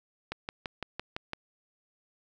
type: click train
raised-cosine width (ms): 0.3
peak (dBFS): -18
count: 7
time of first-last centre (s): 0.32-1.334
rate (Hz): 5.92
effects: none